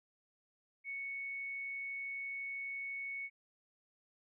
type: tone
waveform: sine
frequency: 2217 Hz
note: C#7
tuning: in tune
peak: -39 dBFS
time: 0.84-3.3 s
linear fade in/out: 50 ms
effects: none